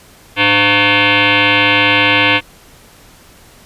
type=tone with frequency modulation; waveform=sine; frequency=297.5 Hz; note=D4; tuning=22 cents sharp; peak=-8 dBFS; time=0.36-2.41 s; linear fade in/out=50 ms; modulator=405 Hz; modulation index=7.5; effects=pink hiss -43 dBFS RMS until 3.65 s + resampled to 32000 Hz